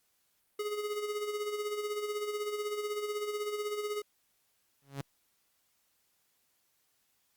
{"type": "tone with tremolo", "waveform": "square", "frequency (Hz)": 418, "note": "G#4", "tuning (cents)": 11, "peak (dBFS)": -32, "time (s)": [0.59, 4.02], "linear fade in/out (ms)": 5, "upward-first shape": "sine", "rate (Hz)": 16, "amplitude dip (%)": 55}
{"type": "tone with exponential growth", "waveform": "sawtooth", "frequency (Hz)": 138.59, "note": "C#3", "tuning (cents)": 0, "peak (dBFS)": -29, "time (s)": [4.82, 5.01], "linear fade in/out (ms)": 0, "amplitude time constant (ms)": 40}
{"effects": ["white hiss -74 dBFS RMS until 7.36 s", "Opus 48 kbps"]}